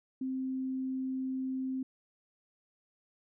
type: tone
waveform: sine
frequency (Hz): 261.6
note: C4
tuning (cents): 0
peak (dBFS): -32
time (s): 0.21-1.83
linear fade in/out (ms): 5
effects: none